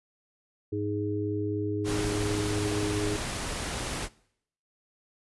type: harmonic tone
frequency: 103.6 Hz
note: G#2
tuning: 4 cents flat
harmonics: 1 / 3 / 4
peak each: -33 / -32 / -32 dBFS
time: 0.72-3.17 s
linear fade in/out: 10 ms
type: noise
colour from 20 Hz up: pink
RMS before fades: -33 dBFS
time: 1.84-4.09 s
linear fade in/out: 50 ms
effects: noise-tail reverb RT60 0.7 s tail -22 dB re dry + resampled to 24000 Hz